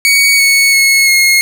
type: tone with pitch steps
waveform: sawtooth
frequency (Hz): 2244 / 2214 / 2185 / 2156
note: C#7 / C#7 / C#7 / C#7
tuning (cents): +21 / -3 / -26 / -49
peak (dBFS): -3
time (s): 0.05-1.41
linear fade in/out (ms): 0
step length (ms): 340
effects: 7-bit